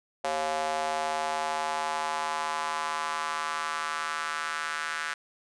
square tone with high-pass filter sweep, 77.78 Hz, D#2, in tune, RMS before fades -31 dBFS, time 0.24-5.14 s, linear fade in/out 5 ms, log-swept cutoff 640 to 1500 Hz, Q 3, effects resampled to 22050 Hz

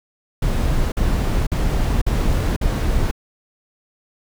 brown noise bursts, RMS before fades -18 dBFS, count 5, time 0.42-3.112 s, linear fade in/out 5 ms, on 500 ms, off 48 ms, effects none

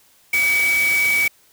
sine tone in noise, 2275 Hz, C#7, 44 cents sharp, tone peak -15 dBFS, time 0.33-1.28 s, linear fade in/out 5 ms, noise white, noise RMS -27 dBFS, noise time 0.33-1.28 s, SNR +9 dB, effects white hiss -55 dBFS RMS until 1.52 s

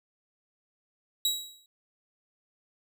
sawtooth tone with exponential decay, 3866 Hz, B7, 38 cents flat, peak -19 dBFS, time 1.25-1.66 s, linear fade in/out 2 ms, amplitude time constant 87 ms, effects none

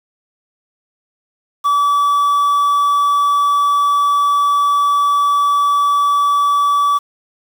triangle tone with quantisation, 1150 Hz, D6, 37 cents flat, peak -9 dBFS, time 1.64-6.99 s, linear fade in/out 20 ms, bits 6, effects none

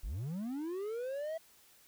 triangle linear sweep, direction up, 33.06 to 659.3 Hz, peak -34 dBFS, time 0.03-1.38 s, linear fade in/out 10 ms, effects white hiss -63 dBFS RMS until 1.87 s

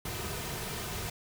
pink noise with comb filter, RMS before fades -37 dBFS, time 0.05-1.1 s, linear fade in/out 5 ms, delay 3.6 ms, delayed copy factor -0.5, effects none

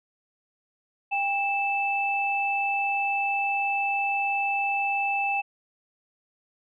sine tone pair together, 798.6 / 2637 Hz, G5 / E7, +32 / 0 cents, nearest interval octave + major sixth, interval 2068 cents, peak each -26 dBFS, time 1.11-5.42 s, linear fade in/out 20 ms, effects none

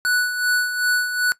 square tone with tremolo, 1480 Hz, F#6, in tune, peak -16 dBFS, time 0.05-1.32 s, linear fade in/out 0 ms, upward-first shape sine, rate 2.6 Hz, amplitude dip 60%, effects noise-tail reverb RT60 0.1 s tail -18 dB re dry + resampled to 32000 Hz

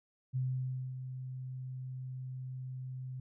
sine tone with ADSR envelope, 129 Hz, C3, 24 cents flat, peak -30 dBFS, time 0.33-3.2 s, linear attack 30 ms, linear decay 580 ms, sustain -9 dB, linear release 4 ms, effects none

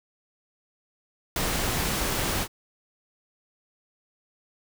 pink noise with ADSR envelope, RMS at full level -24 dBFS, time 1.36-2.48 s, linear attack 3 ms, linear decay 4 ms, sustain -3 dB, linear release 65 ms, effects none

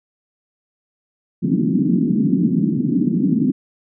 pink band-pass noise, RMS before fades -17 dBFS, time 1.42-3.52 s, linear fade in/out 20 ms, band 160 to 310 Hz, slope 48 dB/octave, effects none

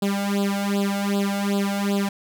sawtooth tone with flanger, 200 Hz, G3, 35 cents sharp, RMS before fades -23 dBFS, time 0.02-2.09 s, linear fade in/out 5 ms, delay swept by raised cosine 0.24 to 1.44 ms, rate 2.6 Hz, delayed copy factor +0.95, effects none

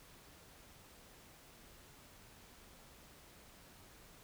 silence, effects pink hiss -60 dBFS RMS until 4.23 s

